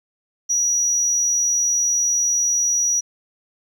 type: tone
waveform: sine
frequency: 5810 Hz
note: F#8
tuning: 32 cents flat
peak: -14 dBFS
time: 0.49-3.01 s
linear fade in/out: 20 ms
effects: tanh soft clip ceiling -15 dBFS + 9-bit